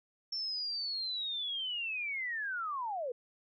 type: linear sweep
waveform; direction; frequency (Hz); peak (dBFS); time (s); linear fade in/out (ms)
sine; down; 5420 to 462.1; -34; 0.32-3.12; 5
effects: none